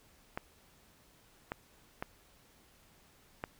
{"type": "clicks", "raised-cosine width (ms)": 0.5, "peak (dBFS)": -21, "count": 4, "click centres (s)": [0.375, 1.519, 2.025, 3.439], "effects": ["pink hiss -64 dBFS RMS until 3.59 s"]}